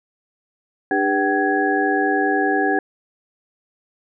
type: tone cluster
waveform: sine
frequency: 299.3 / 399.1 / 489.7 / 765 / 1665 Hz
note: D4 / G4 / B4 / G5 / G#6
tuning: +33 / +31 / -15 / -42 / +4 cents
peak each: -22 / -22 / -29 / -21 / -22 dBFS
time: 0.91-2.79 s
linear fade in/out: 2 ms
effects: none